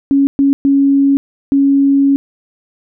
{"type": "tone bursts at uneven times", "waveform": "sine", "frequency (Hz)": 277.2, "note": "C#4", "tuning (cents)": 0, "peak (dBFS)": -7, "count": 4, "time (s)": [[0.11, 0.27], [0.39, 0.53], [0.65, 1.17], [1.52, 2.16]], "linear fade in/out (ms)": 0, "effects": []}